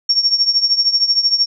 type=tone with tremolo; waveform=sine; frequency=5510 Hz; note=F8; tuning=24 cents flat; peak=-8 dBFS; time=0.09-1.46 s; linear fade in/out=5 ms; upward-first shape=triangle; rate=13 Hz; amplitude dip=85%; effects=none